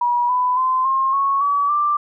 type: tone with pitch steps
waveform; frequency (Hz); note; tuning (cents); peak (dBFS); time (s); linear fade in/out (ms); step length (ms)
sine; 965 / 997.9 / 1031.9 / 1067 / 1103.4 / 1141 / 1179.8; B5 / B5 / C6 / C6 / C#6 / C#6 / D6; -40 / +18 / -24 / +34 / -8 / +50 / +8; -15; 0.01-1.97; 5; 280
effects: none